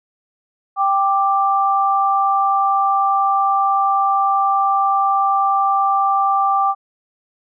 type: tone pair together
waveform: sine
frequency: 786.2 / 1178 Hz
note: G5 / D6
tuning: +5 / +5 cents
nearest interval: perfect fifth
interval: 700 cents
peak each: -16 dBFS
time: 0.76-6.75 s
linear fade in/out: 50 ms
effects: none